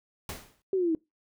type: noise with exponential decay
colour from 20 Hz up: pink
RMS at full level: -35 dBFS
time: 0.29-0.62 s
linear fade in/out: 2 ms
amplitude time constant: 70 ms
type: linear sweep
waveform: sine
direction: down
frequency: 391.3 to 311.1 Hz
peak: -23 dBFS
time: 0.73-0.95 s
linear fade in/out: 2 ms
effects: noise-tail reverb RT60 0.2 s tail -23 dB re dry